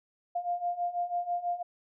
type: beating tone pair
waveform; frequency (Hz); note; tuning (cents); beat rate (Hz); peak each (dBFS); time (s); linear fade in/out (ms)
sine; 698.5 / 704.6; F5 / F5; 0 / +15; 6.1; -34 / -31; 0.35-1.63; 10
effects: none